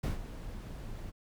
brown noise with ADSR envelope, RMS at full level -30 dBFS, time 0.03-1.12 s, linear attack 10 ms, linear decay 140 ms, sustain -12 dB, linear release 32 ms, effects none

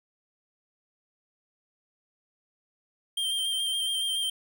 square tone with vibrato, 3167 Hz, G7, 17 cents sharp, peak -27 dBFS, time 3.17-4.3 s, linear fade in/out 5 ms, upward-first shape sine, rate 7.1 Hz, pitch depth 24 cents each way, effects none

